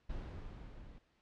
brown noise with level ramp, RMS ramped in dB -42 to -54 dBFS, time 0.09-0.99 s, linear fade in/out 10 ms, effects pink hiss -74 dBFS RMS until 1.21 s + low-pass 4000 Hz 12 dB/octave

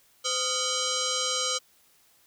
sine tone with frequency modulation, 1244.5 Hz, D#6, in tune, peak -25 dBFS, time 0.24-1.59 s, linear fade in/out 20 ms, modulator 879 Hz, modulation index 7, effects white hiss -62 dBFS RMS until 2.26 s

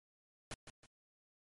pink noise with echo, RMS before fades -43 dBFS, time 0.51-0.54 s, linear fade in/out 2 ms, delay 160 ms, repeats 2, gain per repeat -9 dB, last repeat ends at 0.86 s, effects MP3 48 kbps

